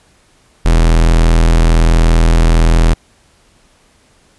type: tone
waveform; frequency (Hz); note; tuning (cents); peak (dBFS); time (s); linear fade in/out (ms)
45% pulse; 41.2; E1; 0; -6; 0.65-2.94; 10
effects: pink hiss -51 dBFS RMS until 4.38 s + resampled to 24000 Hz